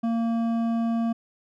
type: tone with hard clipping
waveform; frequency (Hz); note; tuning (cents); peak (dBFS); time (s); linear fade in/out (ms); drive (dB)
sine; 230; A#3; -23; -24; 0.03-1.13; 10; 9
effects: none